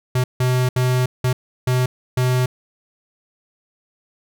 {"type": "tone bursts at uneven times", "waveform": "square", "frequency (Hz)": 126.7, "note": "B2", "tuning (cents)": 45, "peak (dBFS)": -16, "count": 6, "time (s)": [[0.15, 0.24], [0.4, 0.69], [0.76, 1.06], [1.24, 1.33], [1.67, 1.86], [2.17, 2.46]], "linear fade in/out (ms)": 5, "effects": []}